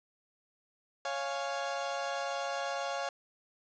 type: chord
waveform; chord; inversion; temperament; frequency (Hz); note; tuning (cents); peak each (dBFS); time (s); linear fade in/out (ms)
30% pulse; Db major; none; equal; 554.4 / 698.5 / 830.6; Db5 / F5 / Ab5; 0 / 0 / 0; -34 / -35 / -37; 1.05-3.09; 2
effects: resampled to 16000 Hz + 10-bit